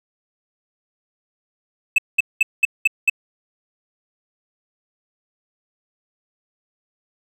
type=tone bursts; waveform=triangle; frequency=2618 Hz; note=E7; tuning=13 cents flat; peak=-9 dBFS; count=6; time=1.96-3.098 s; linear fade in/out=5 ms; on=23 ms; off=200 ms; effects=none